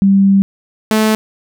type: tone pair in turn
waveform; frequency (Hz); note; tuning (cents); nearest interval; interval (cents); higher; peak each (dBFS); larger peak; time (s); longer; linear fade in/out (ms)
sine / sawtooth; 196 / 217.3; G3 / A3; 0 / -21; major second; 179; second; -6; neither; 0.02-0.42 / 0.91-1.15; first; 0
effects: none